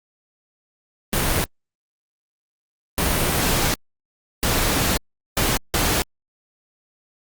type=noise bursts at uneven times; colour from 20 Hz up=pink; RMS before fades=-20 dBFS; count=5; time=1.13-1.44 / 2.98-3.74 / 4.43-4.97 / 5.37-5.57 / 5.74-6.02 s; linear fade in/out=0 ms; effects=Opus 32 kbps